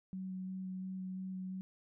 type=tone with vibrato; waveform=sine; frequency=187.2 Hz; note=F#3; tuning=20 cents sharp; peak=-39 dBFS; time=0.13-1.61 s; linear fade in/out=0 ms; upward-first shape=square; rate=2.9 Hz; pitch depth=8 cents each way; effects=none